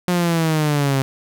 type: linear sweep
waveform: sawtooth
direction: down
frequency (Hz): 179.9 to 132.7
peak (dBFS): -12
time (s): 0.08-1.02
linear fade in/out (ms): 0
effects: none